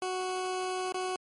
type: tone with dropouts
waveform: 20% pulse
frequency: 370 Hz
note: F#4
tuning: in tune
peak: -26 dBFS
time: 0.02-1.16 s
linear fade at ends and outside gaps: 2 ms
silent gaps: 0.923-0.943 s
effects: MP3 48 kbps